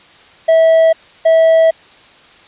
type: tone bursts at uneven times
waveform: triangle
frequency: 650 Hz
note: E5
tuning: 24 cents flat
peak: -4 dBFS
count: 2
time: 0.48-0.93 / 1.25-1.71 s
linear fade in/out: 10 ms
effects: white hiss -43 dBFS RMS until 2.47 s + resampled to 8000 Hz